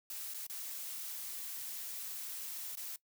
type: noise with dropouts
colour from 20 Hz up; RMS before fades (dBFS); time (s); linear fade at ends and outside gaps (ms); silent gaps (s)
blue; -43; 0.1-2.96; 2; 0.339-0.344 / 0.467-0.497 / 2.754-2.771
effects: noise-tail reverb RT60 0.1 s tail -20 dB re dry